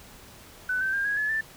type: tone with pitch steps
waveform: sine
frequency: 1500 / 1550.2 / 1602.1 / 1655.7 / 1711.1 / 1768.4 Hz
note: F#6 / G6 / G6 / G#6 / A6 / A6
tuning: +23 / -20 / +37 / -6 / -49 / +8 cents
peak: -24 dBFS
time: 0.69-1.41 s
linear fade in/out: 5 ms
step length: 120 ms
effects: pink hiss -49 dBFS RMS until 1.56 s